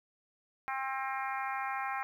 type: harmonic tone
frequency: 266.5 Hz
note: C4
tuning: 32 cents sharp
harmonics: 3 / 4 / 5 / 6 / 7 / 8 / 9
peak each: -37 / -39 / -41 / -43 / -44 / -45 / -46 dBFS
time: 0.68-2.03 s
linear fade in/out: 0 ms
effects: 11-bit